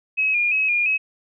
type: tone with vibrato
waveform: sine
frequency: 2489 Hz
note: D#7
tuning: in tune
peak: -17 dBFS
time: 0.17-0.98 s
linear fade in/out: 20 ms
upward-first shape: square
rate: 2.9 Hz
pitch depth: 48 cents each way
effects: none